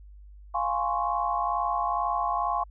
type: chord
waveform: sine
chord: Db major seventh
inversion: first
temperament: equal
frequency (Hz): 698.5 / 830.6 / 1046.5 / 1108.7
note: F5 / Ab5 / C6 / Db6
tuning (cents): 0 / 0 / 0 / 0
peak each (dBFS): -30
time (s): 0.54-2.64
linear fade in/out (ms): 10
effects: added 50 Hz sine -45 dBFS peak until 2.7 s